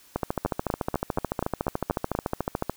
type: two click trains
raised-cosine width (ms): 1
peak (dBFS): -11 / -11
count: 8 / 36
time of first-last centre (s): 0.46-2.151 / 0.16-2.696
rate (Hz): 4.14 / 13.8
effects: white hiss -55 dBFS RMS until 2.76 s